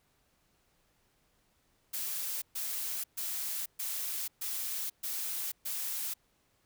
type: noise bursts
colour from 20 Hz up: blue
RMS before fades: -36 dBFS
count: 7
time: 1.93-6.14 s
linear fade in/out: 10 ms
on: 490 ms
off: 130 ms
effects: pink hiss -72 dBFS RMS until 6.65 s